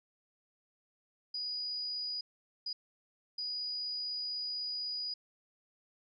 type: tone bursts at uneven times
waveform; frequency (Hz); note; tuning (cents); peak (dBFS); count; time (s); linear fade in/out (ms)
sine; 4918; D#8; -21; -35; 3; 1.34-2.21 / 2.66-2.73 / 3.38-5.14; 5
effects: none